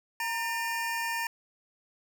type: tone cluster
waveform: square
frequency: 932 / 1805 / 2417 Hz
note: A#5 / A6 / D7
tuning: -1 / +44 / +49 cents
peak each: -34 / -34 / -38 dBFS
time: 0.2-1.27 s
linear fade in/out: 2 ms
effects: none